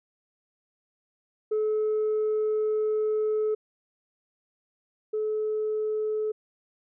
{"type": "tone pair in turn", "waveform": "sine", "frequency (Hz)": [430, 430], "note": ["A4", "A4"], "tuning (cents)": [-40, -40], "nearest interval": "unison", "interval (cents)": 0, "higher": "neither", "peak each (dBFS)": [-21, -24], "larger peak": "first", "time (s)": [[1.51, 3.55], [5.13, 6.32]], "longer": "first", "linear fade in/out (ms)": 10, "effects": ["tanh soft clip ceiling -21 dBFS"]}